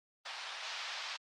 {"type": "band-pass noise", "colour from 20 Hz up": "white", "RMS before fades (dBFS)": -42, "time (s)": [0.25, 1.17], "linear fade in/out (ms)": 10, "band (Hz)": [710, 4900], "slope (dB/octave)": 24, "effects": ["low-pass 8000 Hz 12 dB/octave", "Opus 32 kbps"]}